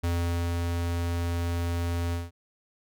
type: tone with ADSR envelope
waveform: square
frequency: 85.7 Hz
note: F2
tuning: 32 cents flat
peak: -25 dBFS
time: 0.03-2.31 s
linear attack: 13 ms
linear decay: 470 ms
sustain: -2 dB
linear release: 180 ms
effects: none